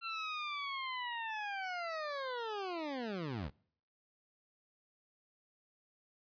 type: linear sweep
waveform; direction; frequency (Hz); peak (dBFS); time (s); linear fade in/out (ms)
20% pulse; down; 1364 to 58.27; -33; 0.01-3.51; 50
effects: noise-tail reverb RT60 0.6 s tail -25 dB re dry + resampled to 11025 Hz